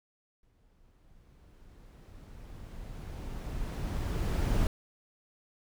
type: noise with exponential growth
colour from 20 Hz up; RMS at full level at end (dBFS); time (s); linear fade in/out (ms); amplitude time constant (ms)
brown; -26; 0.43-4.67; 1; 920
effects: none